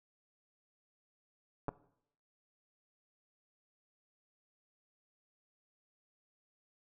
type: clicks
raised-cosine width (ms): 1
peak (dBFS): -22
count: 2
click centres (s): 1.683 / 1.69
effects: noise-tail reverb RT60 0.7 s tail -19 dB re dry